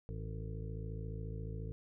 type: harmonic tone with a mistuned harmonic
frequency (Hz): 54.3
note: A1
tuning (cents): -22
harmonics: 1 / 2 / 3 / 5 / 6 / 7 / 8 / 9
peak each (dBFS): -43 / -43 / -47 / -56 / -59 / -60 / -51 / -61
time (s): 0.09-1.72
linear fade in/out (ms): 0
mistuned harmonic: 8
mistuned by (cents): +52
effects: none